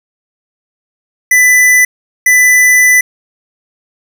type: tone bursts at uneven times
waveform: square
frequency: 1994 Hz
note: B6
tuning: 16 cents sharp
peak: -5 dBFS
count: 2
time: 1.31-1.85 / 2.26-3.01 s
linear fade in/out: 5 ms
effects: none